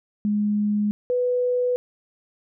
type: tone pair in turn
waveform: sine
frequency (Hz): 208.2 / 495.2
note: G#3 / B4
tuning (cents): +5 / +5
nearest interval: octave + minor third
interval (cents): 1500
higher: second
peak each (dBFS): -19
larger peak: neither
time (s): 0.25-0.91 / 1.1-1.76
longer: neither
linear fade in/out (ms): 0
effects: none